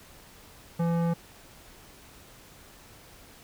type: tone with low-pass filter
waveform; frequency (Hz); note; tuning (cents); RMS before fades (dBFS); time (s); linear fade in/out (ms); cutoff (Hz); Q
square; 168.8; E3; +41; -26; 0.79-1.14; 10; 1000; 0.89
effects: pink hiss -52 dBFS RMS until 3.43 s